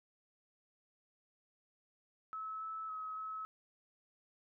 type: tone with pitch steps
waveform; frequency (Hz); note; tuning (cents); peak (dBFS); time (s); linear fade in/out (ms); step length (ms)
sine; 1296 / 1306 / 1278 / 1290; E6 / E6 / D#6 / E6; -30 / -17 / +46 / -38; -40; 2.33-3.45; 0; 280
effects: none